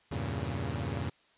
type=chord; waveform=sawtooth; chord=E diminished seventh; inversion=none; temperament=equal; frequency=82.41 / 98 / 116.54 / 138.59 Hz; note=E2 / G2 / Bb2 / Db3; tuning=0 / 0 / 0 / 0 cents; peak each=-34 dBFS; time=0.11-1.1 s; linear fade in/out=10 ms; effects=white hiss -65 dBFS RMS until 1.37 s + resampled to 8000 Hz